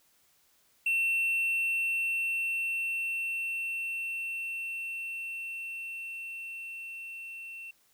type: tone with level ramp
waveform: triangle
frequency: 2700 Hz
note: E7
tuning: 41 cents sharp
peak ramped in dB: -23 to -39 dBFS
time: 0.86-7.71 s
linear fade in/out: 5 ms
effects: white hiss -67 dBFS RMS until 7.93 s